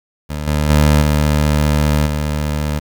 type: tone with level steps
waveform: 20% pulse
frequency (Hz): 74.9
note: D2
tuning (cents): +35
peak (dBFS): -16 / -9 / -4 / -7 / -12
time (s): 0.29-2.8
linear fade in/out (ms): 20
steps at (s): 0.47 / 0.69 / 1.01 / 2.06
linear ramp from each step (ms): 10
effects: 7-bit